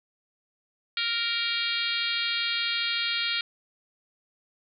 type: harmonic tone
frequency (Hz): 466.2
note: A#4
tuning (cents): 0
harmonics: 3 / 4 / 5 / 6 / 7 / 8 / 9 / 10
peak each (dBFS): -34 / -37 / -32 / -35 / -32 / -33 / -33 / -40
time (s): 0.97-3.41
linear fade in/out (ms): 2
effects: none